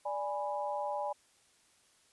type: chord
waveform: sine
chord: G# diminished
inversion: second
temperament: equal with one note detuned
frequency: 587.3 / 827.7 / 987.8 Hz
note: D5 / G#5 / B5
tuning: 0 / -6 / 0 cents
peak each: -37 / -36 / -40 dBFS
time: 0.05-1.13 s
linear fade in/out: 10 ms
effects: white hiss -67 dBFS RMS until 2.12 s + resampled to 24000 Hz